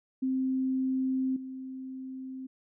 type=tone with level steps; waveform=sine; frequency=261.6 Hz; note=C4; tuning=in tune; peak=-26 / -37 dBFS; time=0.22-2.47 s; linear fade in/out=10 ms; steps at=1.36 s; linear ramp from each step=5 ms; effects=none